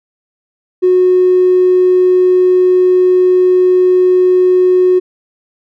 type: tone with tanh clipping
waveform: triangle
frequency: 365.8 Hz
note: F#4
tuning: 20 cents flat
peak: -5 dBFS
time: 0.82-5 s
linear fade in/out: 20 ms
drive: 1 dB
effects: none